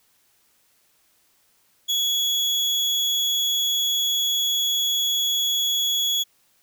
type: tone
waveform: 35% pulse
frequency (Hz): 3365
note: G#7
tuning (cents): +22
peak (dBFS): -18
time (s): 1.88-6.24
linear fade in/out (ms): 20
effects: white hiss -63 dBFS RMS until 6.62 s